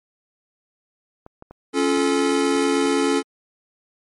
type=clicks; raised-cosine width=1 ms; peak=-26 dBFS; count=6; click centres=1.264 / 1.424 / 1.51 / 1.974 / 2.558 / 2.857 s
type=chord; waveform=square; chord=Db augmented; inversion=none; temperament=just; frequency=277.2 / 346.5 / 433.1 Hz; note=Db4 / F4 / A4; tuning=0 / -14 / -27 cents; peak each=-21 / -25 / -22 dBFS; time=1.73-3.23 s; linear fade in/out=50 ms
effects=MP3 48 kbps